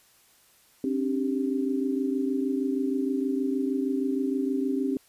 sine chord, C suspended second, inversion none, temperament equal with one note detuned, 267.3 / 293.7 / 392 Hz, C4 / D4 / G4, +37 / 0 / 0 cents, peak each -26 / -31 / -31 dBFS, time 0.84-4.97 s, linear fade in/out 2 ms, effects white hiss -60 dBFS RMS until 5.08 s + resampled to 32000 Hz

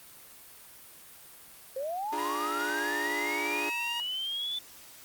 sine linear sweep, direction up, 510 to 3520 Hz, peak -31 dBFS, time 1.76-4.59 s, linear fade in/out 5 ms
sawtooth chord, D diminished, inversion none, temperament equal with one note detuned, 294.9 / 349.2 / 415.3 Hz, D4 / F4 / Ab4, +7 / 0 / 0 cents, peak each -34 / -36 / -34 dBFS, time 2.12-3.7 s, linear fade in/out 10 ms
sawtooth tone, 945 Hz, A#5, 23 cents sharp, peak -32 dBFS, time 2.18-4 s, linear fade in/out 0 ms
effects white hiss -51 dBFS RMS until 5.04 s + Opus 32 kbps

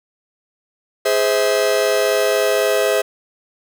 45% pulse chord, Ab augmented, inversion none, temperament just, 415.3 / 519.1 / 648.9 Hz, Ab4 / C5 / E5, 0 / -14 / -27 cents, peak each -19 dBFS, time 1.05-3.02 s, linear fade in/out 10 ms, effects none

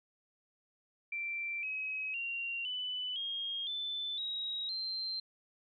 sine tone with pitch steps, 2349 / 2547 / 2761 / 2994 / 3246 / 3520 / 3816 / 4137 Hz, D7 / D#7 / F7 / F#7 / G#7 / A7 / A#7 / C8, 0 / +40 / -20 / +20 / -40 / 0 / +40 / -20 cents, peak -35 dBFS, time 1.12-5.2 s, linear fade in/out 5 ms, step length 510 ms, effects none

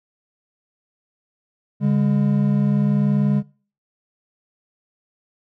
triangle tone pair together, 142.8 / 203.4 Hz, D3 / G#3, -48 / -36 cents, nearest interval tritone, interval 612 cents, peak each -16 dBFS, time 1.8-3.43 s, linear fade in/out 50 ms, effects noise-tail reverb RT60 0.4 s tail -22 dB re dry

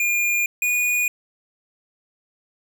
square tone pair in turn, 2416 / 2455 Hz, D7 / D#7, +48 / -24 cents, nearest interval unison, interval 28 cents, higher second, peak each -19 dBFS, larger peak neither, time 0-0.46 / 0.62-1.08 s, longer neither, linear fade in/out 2 ms, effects none

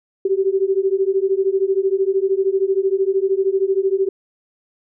sine beating tone pair, 380 / 393 Hz, F#4 / G4, +46 / +4 cents, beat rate 13 Hz, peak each -18 dBFS, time 0.25-4.09 s, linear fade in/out 5 ms, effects none

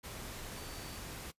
sine tone in noise, 4563 Hz, C#8, 49 cents sharp, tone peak -56 dBFS, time 0.56-0.99 s, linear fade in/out 20 ms, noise pink, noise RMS -45 dBFS, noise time 0.03-1.32 s, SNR -14 dB, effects noise-tail reverb RT60 0.1 s tail -20 dB re dry + resampled to 32000 Hz

